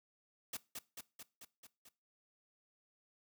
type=noise with echo; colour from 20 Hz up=white; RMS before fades=-42 dBFS; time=0.53-0.57 s; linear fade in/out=5 ms; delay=220 ms; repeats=6; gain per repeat=-3 dB; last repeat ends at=1.89 s; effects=noise-tail reverb RT60 0.3 s tail -20 dB re dry + high-pass 100 Hz 12 dB/octave